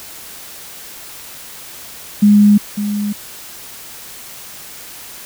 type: tone with echo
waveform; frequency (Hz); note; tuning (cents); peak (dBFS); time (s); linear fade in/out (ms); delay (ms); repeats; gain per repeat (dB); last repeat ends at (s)
sine; 206.6; G#3; -9; -5; 2.22-2.58; 10; 550; 1; -11; 3.13
effects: white hiss -34 dBFS RMS until 5.25 s